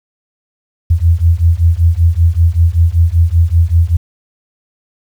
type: beating tone pair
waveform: sine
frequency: 81.5 / 86.7 Hz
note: E2 / F2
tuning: -19 / -12 cents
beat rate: 5.2 Hz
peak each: -10 dBFS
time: 0.9-3.97 s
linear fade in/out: 10 ms
effects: 7-bit